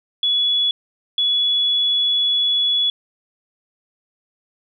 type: tone pair in turn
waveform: sine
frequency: 3397 / 3397 Hz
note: G#7 / G#7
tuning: +38 / +38 cents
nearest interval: unison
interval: 0 cents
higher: neither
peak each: -15 dBFS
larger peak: neither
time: 0.23-0.71 / 1.18-2.9 s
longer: second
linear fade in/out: 2 ms
effects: none